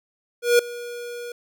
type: tone with ADSR envelope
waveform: square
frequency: 480 Hz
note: B4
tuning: 49 cents flat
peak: -12 dBFS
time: 0.42-1.32 s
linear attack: 170 ms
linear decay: 4 ms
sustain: -20 dB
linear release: 3 ms
effects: none